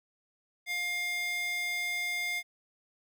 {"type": "tone with high-pass filter", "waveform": "square", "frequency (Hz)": 707, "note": "F5", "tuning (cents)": 21, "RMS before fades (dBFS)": -33, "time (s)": [0.66, 2.43], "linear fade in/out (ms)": 50, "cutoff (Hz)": 2000, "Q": 2.4, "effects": []}